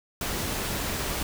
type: noise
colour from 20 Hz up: pink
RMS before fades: -30 dBFS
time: 0.21-1.23 s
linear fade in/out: 2 ms
effects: none